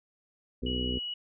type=harmonic tone; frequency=62.4 Hz; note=B1; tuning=19 cents sharp; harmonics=1 / 2 / 3 / 4 / 5 / 6 / 7 / 8; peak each=-34 / -40 / -42 / -34 / -45 / -40 / -41 / -45 dBFS; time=0.62-0.99 s; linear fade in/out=10 ms
type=tone; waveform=sine; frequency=2925 Hz; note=F#7; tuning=21 cents flat; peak=-33 dBFS; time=0.66-1.14 s; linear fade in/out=5 ms
effects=none